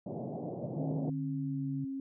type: band-pass noise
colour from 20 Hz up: pink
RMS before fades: -39 dBFS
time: 0.06-1.1 s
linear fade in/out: 5 ms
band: 120 to 730 Hz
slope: 48 dB/octave
type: tone with pitch glide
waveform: sine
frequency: 152.6 to 142.38 Hz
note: D#3 to C#3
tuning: -33 to +47 cents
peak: -35 dBFS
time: 0.75-1.85 s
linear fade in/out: 10 ms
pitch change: -120 cents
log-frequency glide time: 0.99-1.62 s
type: tone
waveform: sine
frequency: 270.2 Hz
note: C#4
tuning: 44 cents flat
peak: -35 dBFS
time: 0.79-2 s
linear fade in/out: 2 ms
effects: none